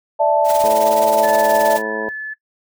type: chord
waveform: sine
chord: D suspended second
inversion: none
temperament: equal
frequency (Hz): 587.3 / 659.3 / 880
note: D5 / E5 / A5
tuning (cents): 0 / 0 / 0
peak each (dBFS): -16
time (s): 0.19-1.78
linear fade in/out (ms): 20
type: noise with tremolo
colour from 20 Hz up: white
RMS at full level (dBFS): -26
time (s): 0.44-1.82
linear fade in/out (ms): 50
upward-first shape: sine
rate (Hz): 19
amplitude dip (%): 65
type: harmonic tone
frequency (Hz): 108.9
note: A2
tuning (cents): -17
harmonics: 2 / 3 / 4 / 5 / 6 / 7 / 8 / 9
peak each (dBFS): -31 / -31 / -25 / -27 / -30 / -37 / -38 / -31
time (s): 0.64-2.09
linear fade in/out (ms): 0
type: tone with pitch glide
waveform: sine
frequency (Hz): 1741 to 1730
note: A6 to A6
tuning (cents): -19 to -30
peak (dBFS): -24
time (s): 1.23-2.34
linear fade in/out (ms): 10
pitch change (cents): -11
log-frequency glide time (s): 1.83-2.18
effects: noise-tail reverb RT60 0.1 s tail -19 dB re dry